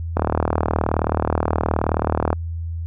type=click train; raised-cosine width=1 ms; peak=-4 dBFS; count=85; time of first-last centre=0.17-2.329 s; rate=38.9 Hz; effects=added 83 Hz sine -24 dBFS peak until 2.86 s